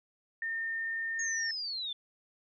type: tone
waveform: sine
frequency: 1817 Hz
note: A#6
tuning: 45 cents flat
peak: -32 dBFS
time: 0.42-1.51 s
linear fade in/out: 2 ms
type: linear sweep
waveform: sine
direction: down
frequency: 6640 to 3472 Hz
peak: -34 dBFS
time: 1.19-1.93 s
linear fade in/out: 5 ms
effects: none